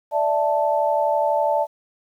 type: chord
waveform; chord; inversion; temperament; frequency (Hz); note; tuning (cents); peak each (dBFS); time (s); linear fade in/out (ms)
sine; D suspended second; none; equal; 587.3 / 659.3 / 880; D5 / E5 / A5; 0 / 0 / 0; -21 / -23 / -21; 0.11-1.67; 50
effects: 9-bit